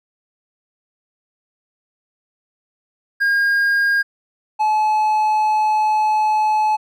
triangle tone pair in turn, 1620 / 858.2 Hz, G#6 / A5, -43 / -43 cents, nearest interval major seventh, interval 1100 cents, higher first, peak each -12 dBFS, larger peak neither, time 3.2-4.03 / 4.59-6.77 s, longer second, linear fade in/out 20 ms, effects none

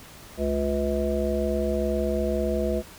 harmonic tone with a mistuned harmonic, 71 Hz, C#2, 42 cents sharp, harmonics 1 / 3 / 5 / 7 / 9, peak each -29 / -29 / -29 / -29 / -29 dBFS, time 0.37-2.83 s, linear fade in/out 50 ms, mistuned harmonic 1, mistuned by -88 cents, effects pink hiss -46 dBFS RMS until 2.98 s

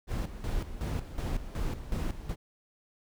brown noise with tremolo, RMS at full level -31 dBFS, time 0.07-2.36 s, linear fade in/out 50 ms, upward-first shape square, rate 2.7 Hz, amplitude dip 70%, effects none

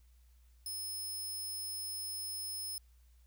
10% pulse tone, 5200 Hz, E8, 24 cents flat, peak -33 dBFS, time 0.66-2.78 s, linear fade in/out 2 ms, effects added 60 Hz sine -60 dBFS peak until 3.26 s + white hiss -75 dBFS RMS until 3.26 s

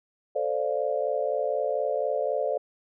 sine chord, D minor seventh, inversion second, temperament equal, 440 / 523.3 / 587.3 / 698.5 Hz, A4 / C5 / D5 / F5, 0 / 0 / 0 / 0 cents, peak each -31 / -29 / -28 / -33 dBFS, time 0.35-2.58 s, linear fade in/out 10 ms, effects none

